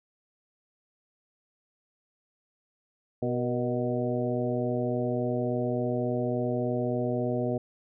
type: harmonic tone with a mistuned harmonic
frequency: 123.47 Hz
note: B2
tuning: in tune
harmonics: 1 / 2 / 3 / 4 / 5 / 6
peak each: -32 / -31 / -33 / -33 / -33 / -40 dBFS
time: 3.22-7.58 s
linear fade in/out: 5 ms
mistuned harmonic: 4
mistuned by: -53 cents
effects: none